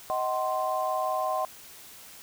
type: chord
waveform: sine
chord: C diminished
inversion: first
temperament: just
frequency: 627.9 / 753.5 / 1046.5 Hz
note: Eb5 / Gb5 / C6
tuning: +16 / +31 / 0 cents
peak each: -30 dBFS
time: 0.1-1.45 s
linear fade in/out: 0 ms
effects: white hiss -48 dBFS RMS until 2.22 s